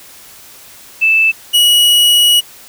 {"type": "tone pair in turn", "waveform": ["sine", "45% pulse"], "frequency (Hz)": [2637, 2916], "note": ["E7", "F#7"], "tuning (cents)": [0, -26], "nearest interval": "major second", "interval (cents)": 174, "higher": "second", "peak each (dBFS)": [-7, -6], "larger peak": "second", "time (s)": [[1.01, 1.32], [1.53, 2.41]], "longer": "second", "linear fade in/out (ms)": 20, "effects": ["white hiss -38 dBFS RMS until 2.68 s"]}